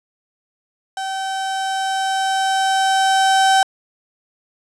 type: tone with level ramp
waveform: 35% pulse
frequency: 770 Hz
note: G5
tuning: 31 cents flat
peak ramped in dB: -21 to -9 dBFS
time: 0.97-3.63 s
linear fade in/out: 2 ms
effects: resampled to 22050 Hz